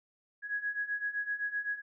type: beating tone pair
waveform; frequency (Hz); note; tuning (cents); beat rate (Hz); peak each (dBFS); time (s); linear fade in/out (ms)
sine; 1661.2 / 1669; G#6 / G#6; 0 / +8; 7.8; -37 / -34; 0.42-1.82; 50
effects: none